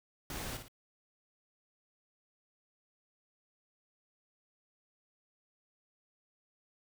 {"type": "noise with echo", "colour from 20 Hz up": "pink", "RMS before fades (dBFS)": -41, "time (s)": [0.3, 0.57], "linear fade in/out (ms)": 2, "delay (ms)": 56, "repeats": 2, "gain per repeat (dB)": -7, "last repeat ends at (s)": 0.682, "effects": []}